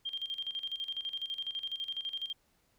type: tone with tremolo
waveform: sine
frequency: 3191 Hz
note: G7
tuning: 30 cents sharp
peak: -33 dBFS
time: 0.05-2.33 s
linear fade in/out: 10 ms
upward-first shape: square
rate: 12 Hz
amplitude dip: 75%
effects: pink hiss -72 dBFS RMS until 2.78 s